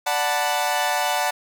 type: chord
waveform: sawtooth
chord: B minor seventh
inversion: first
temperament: equal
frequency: 587.3 / 740 / 880 / 987.8 Hz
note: D5 / F#5 / A5 / B5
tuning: 0 / 0 / 0 / 0 cents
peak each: -24 / -20 / -21 / -26 dBFS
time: 0.06-1.31 s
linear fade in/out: 10 ms
effects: none